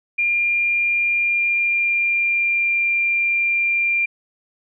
sine tone with pitch glide, 2400 to 2383 Hz, D7 to D7, +37 to +25 cents, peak -16 dBFS, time 0.18-4.06 s, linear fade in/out 10 ms, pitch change -12 cents, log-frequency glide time 1.24-2.84 s, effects none

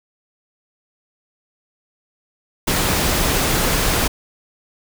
pink noise, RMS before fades -18 dBFS, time 2.67-4.08 s, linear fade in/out 10 ms, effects none

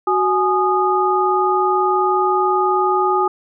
sine tone cluster, 371.6 / 837 / 1233 Hz, F#4 / G#5 / D#6, +7 / +13 / -16 cents, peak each -18 dBFS, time 0.07-3.28 s, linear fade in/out 5 ms, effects none

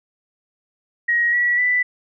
sine tone with pitch steps, 1891 / 1936.3 / 1982.7 Hz, A#6 / B6 / B6, +24 / -35 / +6 cents, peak -15 dBFS, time 1.08-1.83 s, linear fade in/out 10 ms, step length 250 ms, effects none

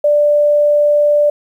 sine tone, 589 Hz, D5, 5 cents sharp, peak -8 dBFS, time 0.04-1.3 s, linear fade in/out 5 ms, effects 8-bit

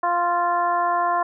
harmonic tone with a mistuned harmonic, 349.2 Hz, F4, in tune, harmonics 1 / 2 / 3 / 4 / 5, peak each -33 / -22 / -21 / -30 / -33 dBFS, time 0.03-1.23 s, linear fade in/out 5 ms, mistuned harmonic 4, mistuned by -18 cents, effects none

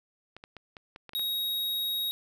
clicks, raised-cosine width 0.3 ms, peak -28 dBFS, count 8, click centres 0.366 / 0.439 / 0.567 / 0.768 / 0.961 / 1.093 / 1.134 / 1.195 s
square tone, 3784 Hz, A#7, 25 cents sharp, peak -29 dBFS, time 1.15-2.11 s, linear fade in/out 0 ms
effects none

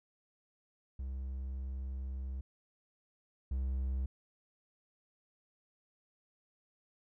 triangle tone pair in turn, 65.8 / 65.42 Hz, C2 / C2, +10 / 0 cents, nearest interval unison, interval 10 cents, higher first, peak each -35 / -30 dBFS, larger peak second, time 0.99-2.41 / 3.51-4.06 s, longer first, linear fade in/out 5 ms, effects none

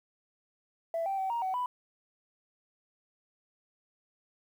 sine tone with pitch steps, 664 / 780 / 765 / 938 / 754 / 991 Hz, E5 / G5 / G5 / A#5 / F#5 / B5, +12 / -9 / -42 / +11 / +32 / +6 cents, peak -28 dBFS, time 0.94-1.66 s, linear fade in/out 2 ms, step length 120 ms, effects tanh soft clip ceiling -26 dBFS + 10-bit

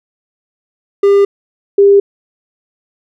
triangle / sine tone pair in turn, 400 / 400 Hz, G4 / G4, +35 / +35 cents, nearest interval unison, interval 0 cents, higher neither, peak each -3 dBFS, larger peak neither, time 1.03-1.25 / 1.78-2 s, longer neither, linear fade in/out 5 ms, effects none

